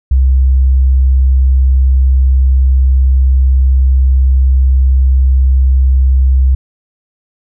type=tone; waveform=sine; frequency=65.41 Hz; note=C2; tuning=in tune; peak=-5 dBFS; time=0.11-6.55 s; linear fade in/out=5 ms; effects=none